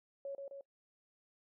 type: tone with echo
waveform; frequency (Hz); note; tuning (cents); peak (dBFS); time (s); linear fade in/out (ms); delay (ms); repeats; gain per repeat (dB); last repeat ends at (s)
sine; 554.4; C#5; 0; -39; 0.25-0.35; 2; 130; 2; -3; 0.61
effects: noise-tail reverb RT60 0.1 s tail -22 dB re dry